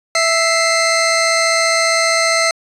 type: tone pair together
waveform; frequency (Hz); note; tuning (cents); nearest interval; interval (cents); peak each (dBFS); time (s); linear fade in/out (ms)
20% pulse; 659.3 / 2093; E5 / C7; 0 / 0; octave + minor sixth; 2000; -10; 0.15-2.51; 2
effects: resampled to 24000 Hz